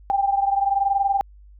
sine tone pair together, 788.2 / 809 Hz, G5 / G#5, +9 / -46 cents, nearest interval unison, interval 45 cents, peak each -19 / -23 dBFS, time 0.1-1.21 s, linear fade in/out 0 ms, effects added 50 Hz sine -44 dBFS peak until 1.59 s

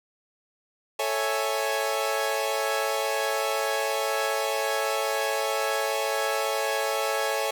sawtooth chord, A major seventh, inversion none, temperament equal, 440 / 554.4 / 659.3 / 830.6 Hz, A4 / C#5 / E5 / G#5, 0 / 0 / 0 / 0 cents, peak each -27 / -25 / -28 / -27 dBFS, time 0.99-7.51 s, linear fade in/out 5 ms, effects none

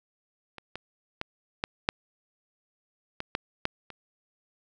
clicks, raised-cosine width 0.3 ms, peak -25 / -20 / -15 / -11 / -6 / -17 / -11 / -10 / -26 dBFS, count 9, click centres 0.583 / 0.756 / 1.214 / 1.639 / 1.889 / 3.204 / 3.351 / 3.654 / 3.903 s, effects none

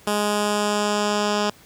10% pulse tone with low-pass filter sweep, 207.7 Hz, G#3, in tune, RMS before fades -22 dBFS, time 0.07-1.5 s, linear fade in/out 2 ms, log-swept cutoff 11000 to 5800 Hz, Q 1.5, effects pink hiss -50 dBFS RMS until 1.65 s + high-pass 60 Hz 12 dB/octave

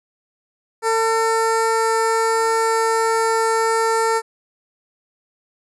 15% pulse tone with notch filter, 450.1 Hz, A4, 39 cents sharp, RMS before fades -18 dBFS, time 0.82-4.22 s, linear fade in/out 50 ms, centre 3300 Hz, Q 0.75, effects resampled to 24000 Hz

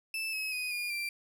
35% pulse tone with pitch steps, 2637 / 2565 / 2495 / 2427 / 2360 Hz, E7 / E7 / D#7 / D#7 / D7, 0 / -48 / +4 / -44 / +8 cents, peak -31 dBFS, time 0.14-1.09 s, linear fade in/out 2 ms, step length 190 ms, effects none

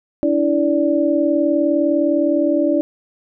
sine tone cluster, 288 / 327.7 / 583 Hz, D4 / E4 / D5, -34 / -10 / -13 cents, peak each -18 dBFS, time 0.23-2.81 s, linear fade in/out 0 ms, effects none

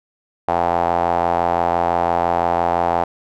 sawtooth tone with band-pass filter, 85.9 Hz, F2, 28 cents flat, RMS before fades -18 dBFS, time 0.48-3.04 s, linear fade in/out 5 ms, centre 780 Hz, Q 4.3, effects none

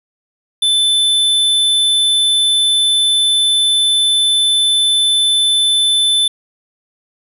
square tone, 3520 Hz, A7, in tune, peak -11 dBFS, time 0.62-6.28 s, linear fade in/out 5 ms, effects resampled to 32000 Hz + 7-bit

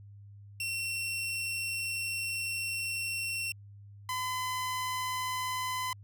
sawtooth tone pair in turn, 2718 / 1015.7 Hz, F7 / B5, -48 / +48 cents, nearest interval octave + perfect fourth, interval 1704 cents, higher first, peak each -29 / -28 dBFS, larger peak second, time 0.6-3.52 / 4.09-5.93 s, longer first, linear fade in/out 2 ms, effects added 101 Hz sine -48 dBFS peak until 6.03 s

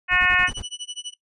harmonic tone, 362.3 Hz, F#4, 36 cents flat, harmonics 2 / 3 / 4 / 5 / 6 / 7 / 8, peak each -31 / -27 / -24 / -20 / -25 / -22 / -32 dBFS, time 0.08-0.5 s, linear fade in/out 50 ms
brown noise bursts, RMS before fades -33 dBFS, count 6, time 0.11-0.626 s, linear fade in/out 10 ms, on 61 ms, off 30 ms
sawtooth tone with tremolo, 2960 Hz, F#7, in tune, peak -25 dBFS, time 0.47-1.14 s, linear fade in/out 5 ms, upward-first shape sine, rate 12 Hz, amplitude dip 100%
effects noise-tail reverb RT60 0.1 s tail -17 dB re dry + resampled to 24000 Hz

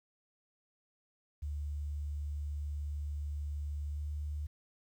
sine tone with pitch glide, 73.42 to 74.36 Hz, D2 to D2, 0 to +22 cents, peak -35 dBFS, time 1.42-4.47 s, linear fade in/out 10 ms, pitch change +22 cents, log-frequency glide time 3.93-4 s, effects 11-bit

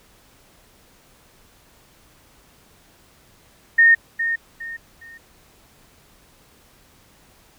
sine tone with echo, 1838 Hz, A#6, 25 cents flat, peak -9 dBFS, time 3.78-3.95 s, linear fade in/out 10 ms, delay 410 ms, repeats 3, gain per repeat -10 dB, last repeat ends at 5.18 s, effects pink hiss -54 dBFS RMS until 7.58 s

